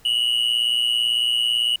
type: tone with amplitude modulation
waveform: triangle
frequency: 2921 Hz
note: F#7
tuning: 23 cents flat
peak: -13 dBFS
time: 0.05-1.76 s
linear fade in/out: 5 ms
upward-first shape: sine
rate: 118 Hz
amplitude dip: 75%
effects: pink hiss -53 dBFS RMS until 1.8 s

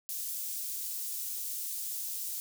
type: high-pass noise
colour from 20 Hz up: white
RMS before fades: -37 dBFS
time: 0.09-2.4 s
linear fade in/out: 0 ms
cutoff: 6500 Hz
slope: 12 dB/octave
effects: none

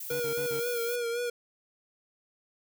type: noise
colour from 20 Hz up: violet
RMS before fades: -39 dBFS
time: 0-0.96 s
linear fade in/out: 5 ms
type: tone with vibrato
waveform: square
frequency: 474.8 Hz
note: A#4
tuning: 32 cents sharp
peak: -30 dBFS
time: 0.1-1.3 s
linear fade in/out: 5 ms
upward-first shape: sine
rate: 3.8 Hz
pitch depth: 43 cents each way
type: tone bursts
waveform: 25% pulse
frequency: 144.8 Hz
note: D3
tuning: 24 cents flat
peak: -37 dBFS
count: 4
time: 0.11-0.596 s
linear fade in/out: 0 ms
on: 87 ms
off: 46 ms
effects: none

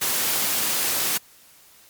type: high-pass noise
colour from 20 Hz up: white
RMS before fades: -23 dBFS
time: 0.01-1.18 s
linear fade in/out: 10 ms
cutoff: 130 Hz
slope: 12 dB/octave
effects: white hiss -52 dBFS RMS until 1.89 s + MP3 96 kbps

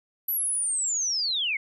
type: linear sweep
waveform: sine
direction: down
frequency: 12000 to 2093 Hz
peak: -24 dBFS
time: 0.28-1.57 s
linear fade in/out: 5 ms
effects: none

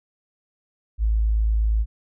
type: tone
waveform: sine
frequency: 54.2 Hz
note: A1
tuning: 25 cents flat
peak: -17 dBFS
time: 0.98-1.86 s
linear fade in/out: 50 ms
effects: none

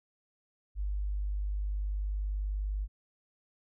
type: tone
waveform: sine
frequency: 50.1 Hz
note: G1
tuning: 38 cents sharp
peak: -30 dBFS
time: 0.75-2.88 s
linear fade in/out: 50 ms
effects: none

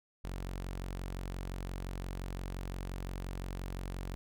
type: tone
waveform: sawtooth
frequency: 45.76 Hz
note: F#1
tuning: 18 cents flat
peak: -34 dBFS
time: 0.24-4.15 s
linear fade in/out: 0 ms
effects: none

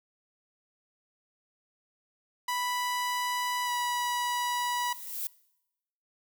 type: tone with pitch glide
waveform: sawtooth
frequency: 987 to 975.1 Hz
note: B5 to B5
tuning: -1 to -22 cents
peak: -25 dBFS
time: 2.48-4.93 s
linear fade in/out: 5 ms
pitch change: -21 cents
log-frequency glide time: 3.65-3.7 s
type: noise with exponential growth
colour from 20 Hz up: violet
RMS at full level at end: -32 dBFS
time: 4.3-5.27 s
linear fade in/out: 1 ms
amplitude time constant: 210 ms
effects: noise-tail reverb RT60 0.9 s tail -22 dB re dry

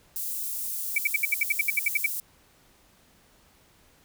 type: high-pass noise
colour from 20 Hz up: white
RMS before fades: -32 dBFS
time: 0.16-2.2 s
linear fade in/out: 0 ms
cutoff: 9700 Hz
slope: 12 dB/octave
type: tone bursts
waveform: sine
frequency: 2300 Hz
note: D7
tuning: 37 cents flat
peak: -19 dBFS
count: 13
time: 0.96-2.063 s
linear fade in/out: 5 ms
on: 23 ms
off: 67 ms
effects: pink hiss -60 dBFS RMS until 4.04 s

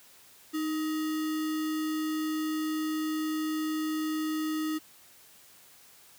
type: tone with sample-and-hold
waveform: sine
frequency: 311.1 Hz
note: D#4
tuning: in tune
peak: -28 dBFS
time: 0.53-4.79 s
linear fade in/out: 20 ms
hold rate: 1575 Hz
effects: white hiss -56 dBFS RMS until 6.18 s + high-pass 60 Hz 12 dB/octave

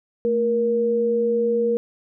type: tone pair together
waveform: sine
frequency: 222.7 / 471.8 Hz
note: A3 / A#4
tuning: +21 / +21 cents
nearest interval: octave + minor second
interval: 1300 cents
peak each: -26 / -18 dBFS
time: 0.25-1.77 s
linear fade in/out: 0 ms
effects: none

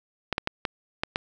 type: clicks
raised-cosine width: 0.3 ms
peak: -9 dBFS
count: 6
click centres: 0.327 / 0.381 / 0.474 / 0.652 / 1.035 / 1.159 s
effects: none

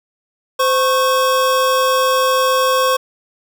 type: tone pair together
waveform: square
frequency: 516 / 1098.1 Hz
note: C5 / C#6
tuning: -24 / -17 cents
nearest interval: octave + minor second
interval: 1307 cents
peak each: -16 dBFS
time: 0.59-2.97 s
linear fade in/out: 10 ms
effects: none

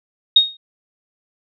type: tone with exponential decay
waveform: sine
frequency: 3729 Hz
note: A#7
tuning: in tune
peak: -4 dBFS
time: 0.36-0.57 s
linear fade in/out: 5 ms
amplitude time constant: 44 ms
effects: none

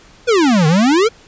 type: exponential two-way sweep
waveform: square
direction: down then up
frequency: 509 to 148.6 to 479.9 Hz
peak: -10 dBFS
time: 0.27-1.09 s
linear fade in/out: 20 ms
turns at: 0.67 s
effects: pink hiss -45 dBFS RMS until 1.27 s + resampled to 16000 Hz

